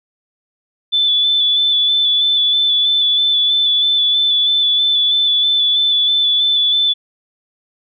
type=tone with vibrato; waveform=sine; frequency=3487 Hz; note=A7; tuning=16 cents flat; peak=-11 dBFS; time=0.92-6.94 s; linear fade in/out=20 ms; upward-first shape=square; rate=3.1 Hz; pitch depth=18 cents each way; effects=none